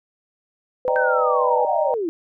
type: tone with pitch glide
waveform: sine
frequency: 507 to 495.1 Hz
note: B4 to B4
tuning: +45 to +4 cents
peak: -20 dBFS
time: 0.85-1.65 s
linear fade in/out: 2 ms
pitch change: -41 cents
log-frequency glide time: 1.06-1.3 s
type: chord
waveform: sine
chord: Eb major seventh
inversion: third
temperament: equal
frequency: 587.3 / 622.3 / 784 / 932.3 Hz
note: D5 / Eb5 / G5 / Bb5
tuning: 0 / 0 / 0 / 0 cents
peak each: -25 dBFS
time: 0.88-1.94 s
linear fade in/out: 0 ms
type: linear sweep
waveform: sine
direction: down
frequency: 1568 to 311.1 Hz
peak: -21 dBFS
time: 0.96-2.09 s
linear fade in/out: 0 ms
effects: none